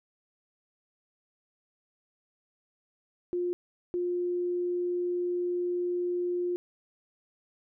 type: tone pair in turn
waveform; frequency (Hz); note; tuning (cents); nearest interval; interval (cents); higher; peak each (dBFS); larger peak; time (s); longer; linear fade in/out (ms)
sine; 354.1 / 354.1; F4 / F4; +24 / +24; unison; 0; neither; -27; neither; 3.33-3.53 / 3.94-6.56; second; 0
effects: none